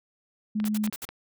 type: tone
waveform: sine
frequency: 212.5 Hz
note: G#3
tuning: 40 cents sharp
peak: -24 dBFS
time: 0.55-0.9 s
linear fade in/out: 10 ms
type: clicks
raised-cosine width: 0.3 ms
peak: -22 dBFS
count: 7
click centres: 0.601 / 0.643 / 0.841 / 0.875 / 0.926 / 1.043 / 1.09 s
type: noise bursts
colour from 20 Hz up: white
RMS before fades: -36 dBFS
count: 5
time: 0.65-1.053 s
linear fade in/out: 5 ms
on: 35 ms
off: 57 ms
effects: none